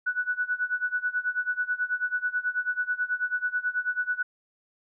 sine tone with tremolo, 1480 Hz, F#6, in tune, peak -22 dBFS, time 0.06-4.23 s, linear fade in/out 10 ms, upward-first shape sine, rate 9.2 Hz, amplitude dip 90%, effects none

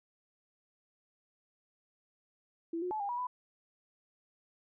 sine tone with pitch steps, 333.2 / 360.6 / 862 / 806 / 968 / 995 Hz, E4 / F#4 / A5 / G5 / B5 / B5, +19 / -45 / -36 / +48 / -35 / +13 cents, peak -33 dBFS, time 2.73-3.27 s, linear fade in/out 5 ms, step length 90 ms, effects none

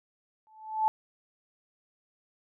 sine tone with exponential growth, 871 Hz, A5, 18 cents flat, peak -19 dBFS, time 0.47-0.88 s, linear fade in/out 0 ms, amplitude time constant 87 ms, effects none

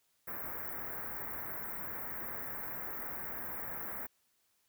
white band-stop noise, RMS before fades -41 dBFS, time 0.27-4.07 s, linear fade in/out 10 ms, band 2000 to 14000 Hz, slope 48 dB/octave, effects white hiss -75 dBFS RMS until 4.68 s

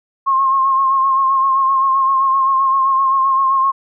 sine tone with vibrato, 1073 Hz, C6, 43 cents sharp, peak -11 dBFS, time 0.26-3.72 s, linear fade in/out 20 ms, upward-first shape sine, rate 7.7 Hz, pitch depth 34 cents each way, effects none

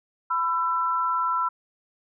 sine tone pair together, 1000 / 1339.3 Hz, B5 / E6, +21 / +27 cents, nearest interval perfect fourth, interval 506 cents, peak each -25 / -24 dBFS, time 0.3-1.49 s, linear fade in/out 10 ms, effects none

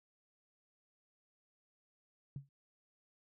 sine tone with exponential decay, 138.7 Hz, C#3, 1 cent sharp, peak -37 dBFS, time 2.36-2.49 s, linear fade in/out 2 ms, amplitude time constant 28 ms, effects none

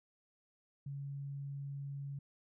sine tone, 140 Hz, C#3, 18 cents sharp, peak -40 dBFS, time 0.86-2.19 s, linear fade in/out 5 ms, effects none

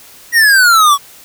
square exponential sweep, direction down, 1916 to 1108.7 Hz, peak -6 dBFS, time 0.32-0.98 s, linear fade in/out 50 ms, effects white hiss -39 dBFS RMS until 1.24 s

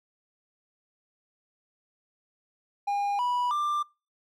triangle tone with pitch steps, 810 / 980.1 / 1185.9 Hz, G#5 / B5 / D6, -43 / -13 / +16 cents, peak -23 dBFS, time 2.87-3.83 s, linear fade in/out 10 ms, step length 320 ms, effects noise-tail reverb RT60 0.3 s tail -25 dB re dry

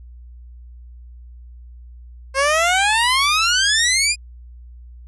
15% pulse exponential sweep, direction up, 527 to 2489 Hz, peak -8 dBFS, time 2.34-4.16 s, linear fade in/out 50 ms, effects added 60 Hz sine -37 dBFS peak until 5.07 s + resampled to 24000 Hz

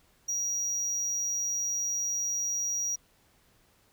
triangle tone, 5750 Hz, F8, 50 cents sharp, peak -27 dBFS, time 0.28-2.96 s, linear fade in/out 10 ms, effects pink hiss -65 dBFS RMS until 3.92 s

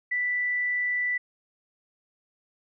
sine tone, 1975.5 Hz, B6, in tune, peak -24 dBFS, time 0.11-1.18 s, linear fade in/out 10 ms, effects none

